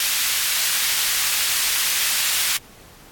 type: high-pass noise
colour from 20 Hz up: pink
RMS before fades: -21 dBFS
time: 0-2.57 s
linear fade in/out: 2 ms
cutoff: 2200 Hz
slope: 12 dB/octave
effects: pink hiss -47 dBFS RMS until 3.11 s + AAC 64 kbps